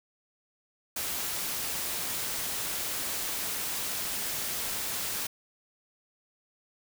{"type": "noise", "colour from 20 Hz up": "white", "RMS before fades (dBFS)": -33, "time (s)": [0.96, 5.27], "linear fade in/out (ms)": 5, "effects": []}